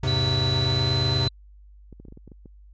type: chord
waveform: square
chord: E augmented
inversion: none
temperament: equal with one note detuned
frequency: 82.41 / 102.57 / 130.81 Hz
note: E2 / G#2 / B#2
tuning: 0 / -21 / 0 cents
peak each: -30 / -28 / -25 dBFS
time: 0.03-1.28 s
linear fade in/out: 5 ms
type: tone with pitch glide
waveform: sine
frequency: 3951 to 4013 Hz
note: B7 to B7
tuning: 0 to +27 cents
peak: -25 dBFS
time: 0.07-1.29 s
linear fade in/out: 10 ms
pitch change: +27 cents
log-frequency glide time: 0.62-0.9 s
type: clicks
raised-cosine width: 3 ms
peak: -31 dBFS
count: 9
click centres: 1.927 / 2 / 2.052 / 2.084 / 2.124 / 2.174 / 2.277 / 2.318 / 2.458 s
effects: added 50 Hz sine -46 dBFS peak until 2.73 s + resampled to 16000 Hz